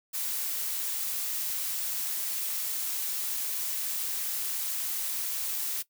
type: noise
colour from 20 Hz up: blue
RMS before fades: -32 dBFS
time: 0.13-5.83 s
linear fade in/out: 20 ms
effects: noise-tail reverb RT60 0.1 s tail -18 dB re dry